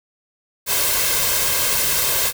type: noise with comb filter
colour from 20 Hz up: white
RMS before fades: -19 dBFS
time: 0.66-2.33 s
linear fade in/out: 50 ms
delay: 1.9 ms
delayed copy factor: +0.55
effects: none